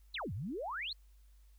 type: exponential two-way sweep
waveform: sine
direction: down then up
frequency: 4443 to 82.41 to 4443 Hz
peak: -37 dBFS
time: 0.14-0.93 s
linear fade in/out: 5 ms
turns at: 0.33 s
effects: added 50 Hz sine -58 dBFS peak until 1.58 s + white hiss -75 dBFS RMS until 1.58 s